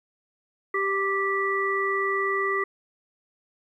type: harmonic tone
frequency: 392 Hz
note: G4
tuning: in tune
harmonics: 1 / 3 / 5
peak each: -27 / -27 / -27 dBFS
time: 0.74-2.64 s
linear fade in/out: 5 ms
effects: 10-bit